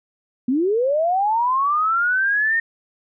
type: linear sweep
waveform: sine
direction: up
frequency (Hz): 237.1 to 1850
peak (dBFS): -16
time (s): 0.48-2.6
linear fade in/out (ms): 5
effects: none